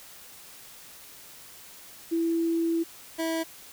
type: tone pair in turn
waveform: sine / 25% pulse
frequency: 332 / 325.9 Hz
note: E4 / E4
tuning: +12 / -20 cents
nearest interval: unison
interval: 32 cents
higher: first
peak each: -23 dBFS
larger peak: neither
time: 2.11-2.84 / 3.18-3.44 s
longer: first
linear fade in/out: 20 ms
effects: white hiss -48 dBFS RMS until 3.72 s